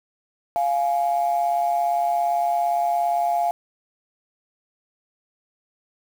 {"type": "tone pair together", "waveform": "sine", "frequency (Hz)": [698.5, 836], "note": ["F5", "G#5"], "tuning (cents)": [0, 11], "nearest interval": "minor third", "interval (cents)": 311, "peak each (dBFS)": [-19, -24], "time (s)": [0.56, 3.51], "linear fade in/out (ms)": 0, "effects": ["tanh soft clip ceiling -12 dBFS", "7-bit"]}